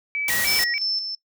sine tone with vibrato, 2093 Hz, C7, in tune, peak -23 dBFS, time 0.15-0.78 s, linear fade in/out 0 ms, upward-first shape square, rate 3.4 Hz, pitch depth 160 cents each way
white noise, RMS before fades -25 dBFS, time 0.28-0.64 s, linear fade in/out 2 ms
sine tone with tremolo, 5300 Hz, E8, 9 cents sharp, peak -21 dBFS, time 0.47-1.15 s, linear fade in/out 2 ms, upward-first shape square, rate 2.9 Hz, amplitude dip 50%
effects noise-tail reverb RT60 0.1 s tail -21 dB re dry

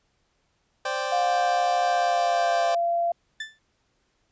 25% pulse chord, C suspended second, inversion none, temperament equal, 523.3 / 587.3 / 784 Hz, C5 / D5 / G5, 0 / 0 / 0 cents, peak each -27 dBFS, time 0.85-2.75 s, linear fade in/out 5 ms
sine tone with pitch glide, 711 to 685.6 Hz, F5 to F5, +31 to -32 cents, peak -21 dBFS, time 1.12-3.12 s, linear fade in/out 5 ms, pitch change -63 cents, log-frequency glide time 1.83-2.62 s
30% pulse tone with exponential decay, 1760 Hz, A6, in tune, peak -25 dBFS, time 3.4-3.59 s, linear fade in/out 5 ms, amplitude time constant 40 ms
effects pink hiss -70 dBFS RMS until 4.31 s + resampled to 16000 Hz

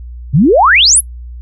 sine exponential sweep, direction up, 121.1 to 11840 Hz, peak -4 dBFS, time 0.33-1.01 s, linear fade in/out 20 ms, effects noise-tail reverb RT60 0.1 s tail -24 dB re dry + added 60 Hz sine -25 dBFS peak until 1.41 s

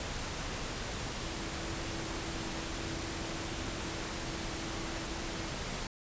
sine tone in noise, 329.6 Hz, E4, in tune, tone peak -45 dBFS, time 1.22-5.5 s, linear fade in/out 2 ms, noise pink, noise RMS -38 dBFS, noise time 0-5.87 s, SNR -10 dB, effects resampled to 16000 Hz

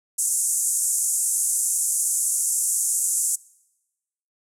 pink band-pass noise, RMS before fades -23 dBFS, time 0.18-3.36 s, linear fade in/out 10 ms, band 6900 to 11000 Hz, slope 48 dB/octave, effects noise-tail reverb RT60 1.0 s tail -24 dB re dry

